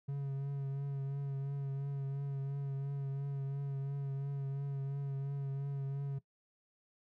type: tone with vibrato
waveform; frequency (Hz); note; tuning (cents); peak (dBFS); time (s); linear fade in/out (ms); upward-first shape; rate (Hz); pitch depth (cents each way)
triangle; 138.59; C#3; 0; -33; 0.08-6.19; 10; triangle; 2.9; 31
effects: noise-tail reverb RT60 0.1 s tail -18 dB re dry